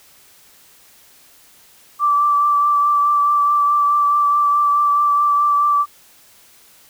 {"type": "tone with vibrato", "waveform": "sine", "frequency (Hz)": 1166, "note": "D6", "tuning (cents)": -13, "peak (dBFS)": -12, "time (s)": [1.99, 5.86], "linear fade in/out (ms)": 50, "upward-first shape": "triangle", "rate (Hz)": 4.7, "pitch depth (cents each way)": 19, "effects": ["white hiss -49 dBFS RMS until 6.89 s"]}